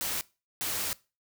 white noise bursts at uneven times, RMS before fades -32 dBFS, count 2, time 0.01-0.21 / 0.61-0.93 s, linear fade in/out 0 ms, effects noise-tail reverb RT60 0.3 s tail -21 dB re dry

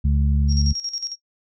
harmonic tone, 71.3 Hz, C#2, 49 cents sharp, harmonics 1 / 2 / 3, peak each -17 / -23 / -27 dBFS, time 0.04-0.73 s, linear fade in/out 10 ms
sine tone with tremolo, 5588 Hz, F8, in tune, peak -24 dBFS, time 0.48-1.16 s, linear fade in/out 50 ms, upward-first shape square, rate 11 Hz, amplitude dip 70%
effects noise-tail reverb RT60 0.1 s tail -18 dB re dry

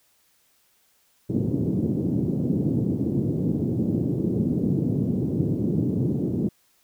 pink band-pass noise, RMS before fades -24 dBFS, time 1.29-6.49 s, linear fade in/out 10 ms, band 120 to 340 Hz, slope 24 dB/octave, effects white hiss -64 dBFS RMS until 6.83 s

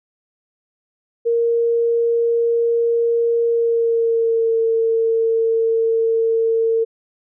sine tone with pitch glide, 466.2 to 453.2 Hz, A#4 to A#4, 0 to -49 cents, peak -14 dBFS, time 1.25-6.85 s, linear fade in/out 20 ms, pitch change -49 cents, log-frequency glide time 3.47-4.59 s, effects none

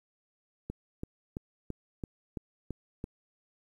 click train, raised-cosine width 3 ms, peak -23 dBFS, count 8, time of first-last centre 0.7-3.041 s, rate 2.99 Hz, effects 10-bit

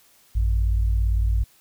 sine tone pair together, 55.3 / 93 Hz, A1 / F#2, +9 / +9 cents, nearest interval major sixth, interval 900 cents, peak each -18 / -27 dBFS, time 0.35-1.44 s, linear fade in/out 10 ms, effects white hiss -57 dBFS RMS until 1.6 s

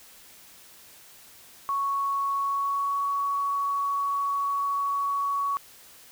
sine tone with pitch glide, 1110 to 1121.6 Hz, C#6 to C#6, +2 to +20 cents, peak -24 dBFS, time 1.69-5.57 s, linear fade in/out 0 ms, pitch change +18 cents, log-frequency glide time 2.36-3.03 s, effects white hiss -51 dBFS RMS until 6.11 s

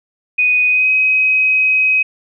sine tone with pitch glide, 2489 to 2530 Hz, D#7 to D#7, 0 to +28 cents, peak -10 dBFS, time 0.38-2.03 s, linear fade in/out 10 ms, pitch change +28 cents, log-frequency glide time 0.68-0.9 s, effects none

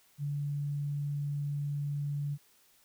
sine tone, 144.2 Hz, D3, 31 cents flat, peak -31 dBFS, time 0.18-2.38 s, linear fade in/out 50 ms, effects white hiss -65 dBFS RMS until 2.84 s

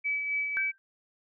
sine tone with tremolo, 2292 Hz, D7, 43 cents flat, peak -26 dBFS, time 0.04-0.72 s, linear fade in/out 20 ms, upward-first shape sine, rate 3.8 Hz, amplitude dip 40%
sine tone with exponential decay, 1568 Hz, G6, in tune, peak -26 dBFS, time 0.57-0.78 s, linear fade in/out 0 ms, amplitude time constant 45 ms
effects none

